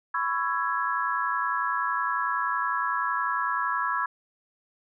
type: chord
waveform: sine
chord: C# minor seventh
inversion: third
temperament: just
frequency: 997.9 / 1108.7 / 1330.5 / 1663.1 Hz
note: B5 / C#6 / E6 / G#6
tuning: +18 / 0 / +16 / +2 cents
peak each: -30 dBFS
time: 0.14-4.06 s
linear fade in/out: 5 ms
effects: none